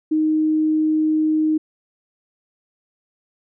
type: tone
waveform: sine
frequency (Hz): 311.1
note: D#4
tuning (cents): 0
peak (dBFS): -15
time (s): 0.11-1.58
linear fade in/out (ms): 10
effects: none